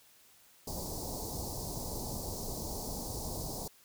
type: band-stop noise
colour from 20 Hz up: pink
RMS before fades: -39 dBFS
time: 0.67-3.68 s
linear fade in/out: 5 ms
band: 960 to 4400 Hz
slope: 48 dB/octave
effects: white hiss -62 dBFS RMS until 3.84 s